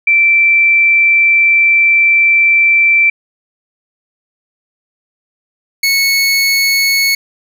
sine / 25% pulse tone pair in turn, 2339 / 2203 Hz, D7 / C#7, -8 / -11 cents, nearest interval minor second, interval 103 cents, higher first, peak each -6 dBFS, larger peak neither, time 0.07-3.1 / 5.83-7.15 s, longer first, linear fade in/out 5 ms, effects none

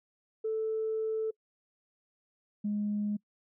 sine tone pair in turn, 440 / 207.7 Hz, A4 / G#3, 0 / 0 cents, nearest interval octave + minor second, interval 1300 cents, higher first, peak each -28 dBFS, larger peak neither, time 0.44-1.31 / 2.64-3.17 s, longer first, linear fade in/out 10 ms, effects noise-tail reverb RT60 0.1 s tail -25 dB re dry + tanh soft clip ceiling -24 dBFS

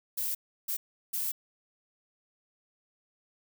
violet noise bursts at uneven times, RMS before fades -32 dBFS, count 3, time 0.17-0.35 / 0.68-0.77 / 1.13-1.32 s, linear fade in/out 10 ms, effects none

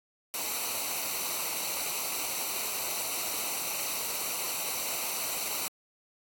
white noise with comb filter, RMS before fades -33 dBFS, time 0.34-5.68 s, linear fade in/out 0 ms, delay 0.59 ms, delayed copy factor -0.7, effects AAC 64 kbps

